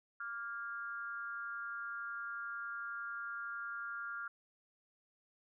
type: tone with amplitude modulation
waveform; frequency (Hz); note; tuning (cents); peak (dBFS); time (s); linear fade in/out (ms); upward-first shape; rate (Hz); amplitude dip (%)
sine; 1396.9; F6; 0; -36; 0.2-4.28; 5; sine; 231; 85
effects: none